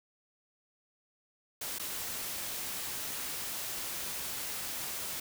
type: noise with dropouts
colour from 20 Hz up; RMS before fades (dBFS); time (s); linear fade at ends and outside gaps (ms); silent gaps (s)
white; -38; 1.61-5.2; 5; 1.786-1.795
effects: none